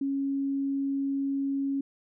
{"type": "tone", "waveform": "sine", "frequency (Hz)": 275.5, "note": "C#4", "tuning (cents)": -11, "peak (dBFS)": -26, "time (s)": [0.01, 1.81], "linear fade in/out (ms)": 5, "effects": []}